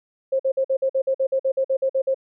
sine tone bursts, 533 Hz, C5, 32 cents sharp, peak -17 dBFS, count 15, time 0.32-2.145 s, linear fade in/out 10 ms, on 75 ms, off 50 ms, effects none

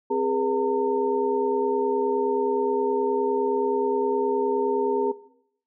sine tone cluster, 261.9 / 409.8 / 479.4 / 909 Hz, C4 / G#4 / A#4 / A#5, +2 / -23 / +48 / -44 cents, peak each -30 / -24 / -30 / -27 dBFS, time 0.1-5.12 s, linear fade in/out 10 ms, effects noise-tail reverb RT60 0.7 s tail -18 dB re dry

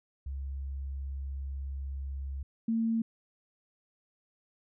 sine tone pair in turn, 68.2 / 226.6 Hz, C#2 / A#3, -28 / -49 cents, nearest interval octave + major sixth, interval 2079 cents, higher second, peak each -34 / -26 dBFS, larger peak second, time 0.26-2.43 / 2.68-3.02 s, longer first, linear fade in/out 5 ms, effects none

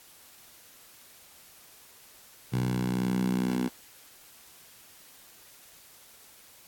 10% pulse tone with high-pass filter sweep, 62.3 Hz, B1, 16 cents sharp, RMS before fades -28 dBFS, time 2.52-3.69 s, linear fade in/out 20 ms, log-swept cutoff 130 to 230 Hz, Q 3.9, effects white hiss -54 dBFS RMS until 6.67 s + AAC 64 kbps

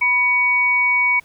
sine tone pair together, 987.8 / 2250 Hz, B5 / C#7, 0 / +25 cents, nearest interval octave + major second, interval 1425 cents, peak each -23 / -14 dBFS, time 0.01-1.2 s, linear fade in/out 10 ms, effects pink hiss -53 dBFS RMS until 1.24 s

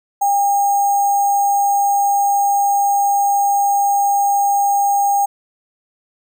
sine tone with sample-and-hold, 803 Hz, G5, 41 cents sharp, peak -12 dBFS, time 0.21-5.26 s, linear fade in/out 10 ms, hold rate 7350 Hz, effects none

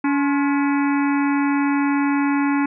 harmonic tone with a mistuned harmonic, 283.3 Hz, C#4, 38 cents sharp, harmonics 1 / 3 / 4 / 5 / 6 / 7 / 8 / 9, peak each -17 / -27 / -29 / -31 / -33 / -34 / -35 / -36 dBFS, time 0.04-2.66 s, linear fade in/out 5 ms, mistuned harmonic 4, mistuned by -100 cents, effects none

